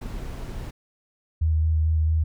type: noise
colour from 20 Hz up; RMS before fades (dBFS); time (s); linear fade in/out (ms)
brown; -33; 0.01-0.71; 10
type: tone with vibrato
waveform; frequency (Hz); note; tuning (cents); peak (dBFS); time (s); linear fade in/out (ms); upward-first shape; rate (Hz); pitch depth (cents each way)
sine; 79.1; D#2; +29; -18; 1.41-2.24; 10; square; 4.5; 14
effects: none